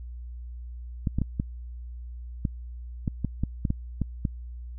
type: clicks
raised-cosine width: 5 ms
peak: -13 dBFS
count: 12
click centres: 1.072 / 1.186 / 1.217 / 1.399 / 2.452 / 3.078 / 3.247 / 3.436 / 3.652 / 3.704 / 4.017 / 4.252 s
effects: added 60 Hz sine -36 dBFS peak until 4.78 s